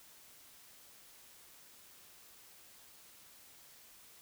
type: silence
effects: white hiss -59 dBFS RMS until 4.21 s